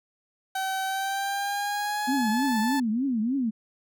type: tone with pitch glide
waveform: 30% pulse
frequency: 766 to 874.8 Hz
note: G5 to A5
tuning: -40 to -10 cents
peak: -24 dBFS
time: 0.55-2.8 s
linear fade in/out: 5 ms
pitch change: +230 cents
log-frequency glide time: 0.85-2.57 s
type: tone with vibrato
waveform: sine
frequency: 243.4 Hz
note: B3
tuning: 25 cents flat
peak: -23 dBFS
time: 2.07-3.51 s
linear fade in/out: 20 ms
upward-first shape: triangle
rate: 3.3 Hz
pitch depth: 270 cents each way
effects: none